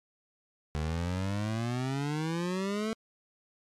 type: exponential sweep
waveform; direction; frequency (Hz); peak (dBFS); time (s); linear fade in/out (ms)
25% pulse; up; 75 to 224.6; -26; 0.75-2.93; 0
effects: low-pass 8000 Hz 12 dB/octave + MP3 96 kbps